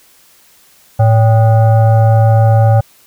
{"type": "tone with frequency modulation", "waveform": "sine", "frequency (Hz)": 110, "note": "A2", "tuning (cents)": 0, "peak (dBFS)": -5, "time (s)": [0.99, 2.81], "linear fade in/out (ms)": 10, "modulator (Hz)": 674, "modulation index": 0.6, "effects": ["white hiss -47 dBFS RMS until 3.06 s"]}